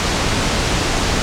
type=low-pass noise; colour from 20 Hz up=pink; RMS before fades=-18 dBFS; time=0-1.22 s; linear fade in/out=0 ms; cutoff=7400 Hz; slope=24 dB/octave; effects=none